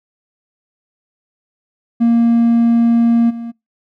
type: tone with level steps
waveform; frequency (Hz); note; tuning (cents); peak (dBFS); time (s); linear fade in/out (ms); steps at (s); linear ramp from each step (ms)
triangle; 233.1; A#3; 0; -6 / -21; 2-3.52; 20; 3.29; 20
effects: noise-tail reverb RT60 0.2 s tail -25 dB re dry + tanh soft clip ceiling -2 dBFS